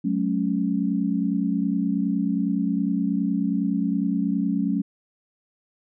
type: chord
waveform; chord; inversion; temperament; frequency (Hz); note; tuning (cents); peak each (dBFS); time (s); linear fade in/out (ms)
sine; F# minor; none; equal with one note detuned; 185 / 214.6 / 277.2; F#3 / A3 / C#4; 0 / -43 / 0; -25; 0.04-4.82; 10
effects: none